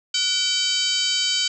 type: harmonic tone with a mistuned harmonic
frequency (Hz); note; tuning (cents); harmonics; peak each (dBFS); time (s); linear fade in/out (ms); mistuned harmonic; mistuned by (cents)
769; G5; -33; 2 / 3 / 4 / 5 / 6 / 7 / 8 / 9 / 10; -34 / -32 / -23 / -30 / -24 / -34 / -34 / -30 / -34; 0.14-1.48; 5; 2; -83
effects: none